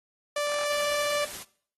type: tone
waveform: sawtooth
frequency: 586 Hz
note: D5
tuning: 4 cents flat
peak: -22 dBFS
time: 0.36-1.25 s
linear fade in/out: 5 ms
type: noise with tremolo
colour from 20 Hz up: white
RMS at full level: -38 dBFS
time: 0.7-1.44 s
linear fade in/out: 20 ms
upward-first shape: sine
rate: 9.7 Hz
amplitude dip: 25%
effects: noise-tail reverb RT60 0.5 s tail -19 dB re dry + AAC 32 kbps